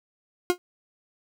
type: tone with exponential decay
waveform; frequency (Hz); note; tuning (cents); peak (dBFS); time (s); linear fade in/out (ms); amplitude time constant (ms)
40% pulse; 356.6; F4; +36; -14; 0.5-0.58; 0; 16
effects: none